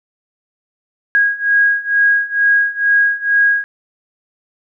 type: beating tone pair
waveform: sine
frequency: 1641 / 1643.2 Hz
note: G#6 / G#6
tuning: -21 / -19 cents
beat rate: 2.2 Hz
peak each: -15 / -13 dBFS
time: 1.15-3.64 s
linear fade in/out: 0 ms
effects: none